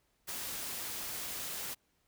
white noise, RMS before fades -40 dBFS, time 0.27-1.75 s, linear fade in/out 20 ms, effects pink hiss -75 dBFS RMS until 2.07 s

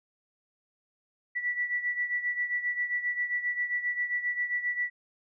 sine beating tone pair, 1955 / 1962.5 Hz, B6 / B6, -18 / -11 cents, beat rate 7.5 Hz, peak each -29 / -34 dBFS, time 1.35-4.9 s, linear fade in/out 20 ms, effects none

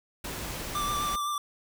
pink noise, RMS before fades -36 dBFS, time 0.24-1.16 s, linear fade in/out 5 ms
square tone with vibrato, 1176 Hz, D6, 2 cents sharp, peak -29 dBFS, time 0.75-1.38 s, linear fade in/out 2 ms, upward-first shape triangle, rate 7.8 Hz, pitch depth 27 cents each way
effects none

